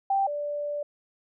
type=tone pair in turn; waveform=sine; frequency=784 / 585.3 Hz; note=G5 / D5; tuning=0 / -6 cents; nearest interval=perfect fourth; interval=506 cents; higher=first; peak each=-21 / -28 dBFS; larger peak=first; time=0.1-0.27 / 0.27-0.83 s; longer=second; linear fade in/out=5 ms; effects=none